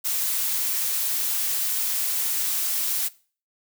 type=noise; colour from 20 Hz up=blue; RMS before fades=-25 dBFS; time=0.04-3.09 s; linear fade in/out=20 ms; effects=noise-tail reverb RT60 0.4 s tail -20 dB re dry